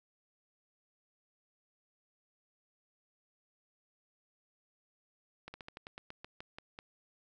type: slowing click train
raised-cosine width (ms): 0.3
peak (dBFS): -29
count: 12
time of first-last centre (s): 5.48-6.789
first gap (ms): 60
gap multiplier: 1.13
effects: none